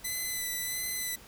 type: tone with vibrato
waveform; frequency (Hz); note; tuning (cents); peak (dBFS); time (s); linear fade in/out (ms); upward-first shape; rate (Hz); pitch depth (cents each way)
5% pulse; 2006; B6; +26; -22; 0.04-1.16; 10; sine; 1.5; 21
effects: pink hiss -52 dBFS RMS until 1.27 s